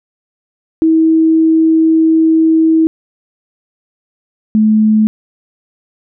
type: tone pair in turn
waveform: sine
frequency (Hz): 321.7 / 216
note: E4 / A3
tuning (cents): -42 / -32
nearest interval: perfect fifth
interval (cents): 690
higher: first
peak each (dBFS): -6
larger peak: neither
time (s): 0.82-2.87 / 4.55-5.07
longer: first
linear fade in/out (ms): 0
effects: none